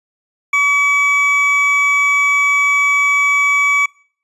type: tone pair together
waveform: triangle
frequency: 1136.6 / 2283 Hz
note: C#6 / D7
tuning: +43 / -50 cents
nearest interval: octave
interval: 1207 cents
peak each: -16 / -10 dBFS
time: 0.53-3.86 s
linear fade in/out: 5 ms
effects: noise-tail reverb RT60 0.5 s tail -24 dB re dry + resampled to 24000 Hz